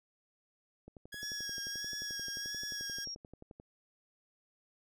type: click train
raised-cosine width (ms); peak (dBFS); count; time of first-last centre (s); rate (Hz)
2; -37; 32; 0.88-3.599; 11.4
type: tone with vibrato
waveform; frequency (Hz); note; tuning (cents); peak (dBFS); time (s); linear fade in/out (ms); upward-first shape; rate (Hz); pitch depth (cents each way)
sawtooth; 1661.2; G#6; 0; -39; 1.12-3.05; 10; sine; 1.5; 34
type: tone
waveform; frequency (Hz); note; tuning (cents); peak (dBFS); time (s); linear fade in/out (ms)
sine; 5588; F8; 0; -39; 1.22-3.15; 10
effects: none